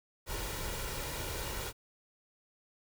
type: noise with comb filter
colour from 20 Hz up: pink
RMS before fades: -38 dBFS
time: 0.26-1.73 s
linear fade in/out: 50 ms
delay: 2.1 ms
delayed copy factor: +0.5
effects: none